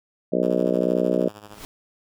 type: harmonic tone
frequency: 61.74 Hz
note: B1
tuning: in tune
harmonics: 3 / 4 / 5 / 6 / 7 / 8 / 9 / 10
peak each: -27 / -27 / -27 / -27 / -27 / -27 / -27 / -27 dBFS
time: 0.32-1.29 s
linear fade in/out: 10 ms
type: tone with tremolo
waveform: 5% pulse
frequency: 104.2 Hz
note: G#2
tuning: 6 cents sharp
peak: -27 dBFS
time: 0.43-1.59 s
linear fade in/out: 0 ms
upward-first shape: triangle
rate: 13 Hz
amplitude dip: 80%
type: noise with exponential growth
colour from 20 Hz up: pink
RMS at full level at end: -35 dBFS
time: 1.38-1.65 s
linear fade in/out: 0 ms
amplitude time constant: 57 ms
effects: none